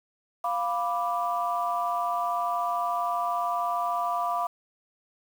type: chord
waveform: sine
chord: B diminished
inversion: second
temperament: equal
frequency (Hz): 698.5 / 987.8 / 1174.7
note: F5 / B5 / D6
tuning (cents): 0 / 0 / 0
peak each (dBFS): -28 / -30 / -29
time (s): 0.44-4.47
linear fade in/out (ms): 5
effects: tanh soft clip ceiling -16 dBFS + 8-bit